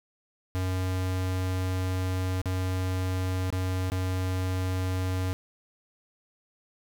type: tone with dropouts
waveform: square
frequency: 92.7 Hz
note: F#2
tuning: 4 cents sharp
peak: -27 dBFS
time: 0.55-5.33 s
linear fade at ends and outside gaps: 0 ms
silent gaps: 2.416-2.457 / 3.503-3.526 / 3.9-3.919 s
effects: none